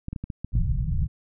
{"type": "clicks", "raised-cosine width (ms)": 5, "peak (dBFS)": -19, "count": 7, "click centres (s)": [0.084, 0.13, 0.162, 0.24, 0.302, 0.446, 0.554]}
{"type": "low-pass noise", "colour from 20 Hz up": "pink", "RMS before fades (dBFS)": -24, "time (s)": [0.52, 1.08], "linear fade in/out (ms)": 20, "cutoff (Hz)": 160, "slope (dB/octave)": 48}
{"effects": []}